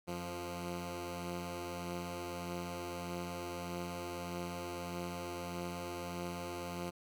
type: tone pair together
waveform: 10% pulse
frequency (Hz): 88.12 / 174.61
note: F2 / F3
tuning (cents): +16 / 0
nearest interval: octave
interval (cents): 1184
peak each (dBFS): -36 / -33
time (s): 0.07-6.91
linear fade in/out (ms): 20
effects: none